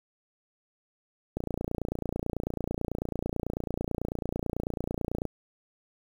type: click train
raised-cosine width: 2 ms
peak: -17 dBFS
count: 114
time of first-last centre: 1.37-5.253 s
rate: 29.1 Hz
effects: 8-bit